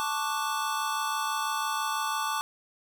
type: chord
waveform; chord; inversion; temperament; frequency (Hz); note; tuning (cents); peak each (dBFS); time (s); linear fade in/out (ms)
square; D major seventh; second; equal; 880 / 1108.7 / 1174.7 / 1480; A5 / C#6 / D6 / F#6; 0 / 0 / 0 / 0; -33 / -35 / -33 / -38; 0-2.41; 0
effects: none